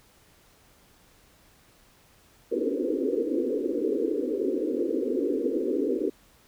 white band-pass noise, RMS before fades -27 dBFS, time 2.51-6.1 s, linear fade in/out 10 ms, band 250 to 500 Hz, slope 96 dB/octave, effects pink hiss -59 dBFS RMS until 6.47 s

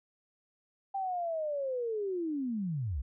sine linear sweep, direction down, 792 to 55 Hz, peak -31 dBFS, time 0.94-3.02 s, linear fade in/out 10 ms, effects none

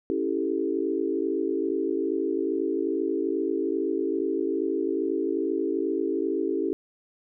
sine chord, A dominant seventh, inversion first, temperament equal, 277.2 / 329.6 / 392 / 440 Hz, C#4 / E4 / G4 / A4, 0 / 0 / 0 / 0 cents, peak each -31 / -28 / -28 / -32 dBFS, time 0.1-6.73 s, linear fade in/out 0 ms, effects none

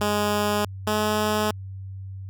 10% pulse tone pair in turn, 207.7 / 212.6 Hz, G#3 / G#3, 0 / +41 cents, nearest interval unison, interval 41 cents, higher second, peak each -13 / -13 dBFS, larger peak neither, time 0.01-0.65 / 0.87-1.51 s, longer neither, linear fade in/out 2 ms, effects added 96 Hz sine -33 dBFS peak until 2.29 s

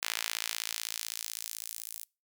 sawtooth tone with high-pass filter sweep, 55.9 Hz, A1, 28 cents sharp, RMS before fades -38 dBFS, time 0.02-2.04 s, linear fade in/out 5 ms, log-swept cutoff 2100 to 10000 Hz, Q 0.73, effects noise-tail reverb RT60 0.3 s tail -26 dB re dry

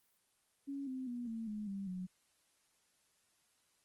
sine tone with pitch steps, 278.1 / 259.5 / 242.1 / 225.9 / 210.8 / 196.65 / 183.48 Hz, C#4 / C4 / B3 / A3 / G#3 / G3 / F#3, +6 / -14 / -34 / +46 / +26 / +6 / -14 cents, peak -39 dBFS, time 0.67-2.07 s, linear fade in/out 20 ms, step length 200 ms, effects white hiss -75 dBFS RMS until 3.84 s + Opus 24 kbps

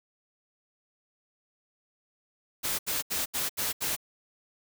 white noise bursts, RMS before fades -30 dBFS, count 6, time 2.63-3.965 s, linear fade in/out 20 ms, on 160 ms, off 75 ms, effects none

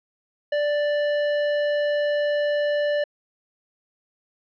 triangle tone with hard clipping, 587.3 Hz, D5, in tune, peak -22 dBFS, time 0.52-3.04 s, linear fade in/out 5 ms, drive 16 dB, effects low-pass 4000 Hz 12 dB/octave

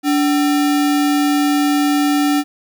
sine tone with sample-and-hold, 290 Hz, D4, 22 cents flat, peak -12 dBFS, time 0.03-2.44 s, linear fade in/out 50 ms, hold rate 1050 Hz, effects none

